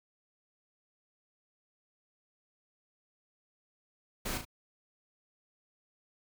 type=noise with echo; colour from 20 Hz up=pink; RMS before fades=-36 dBFS; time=4.25-4.38 s; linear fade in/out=10 ms; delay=36 ms; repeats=2; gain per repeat=-6 dB; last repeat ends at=4.452 s; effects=none